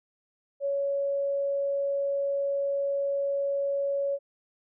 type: tone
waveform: sine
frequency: 559 Hz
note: C#5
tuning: 14 cents sharp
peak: -25 dBFS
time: 0.6-4.19 s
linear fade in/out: 50 ms
effects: none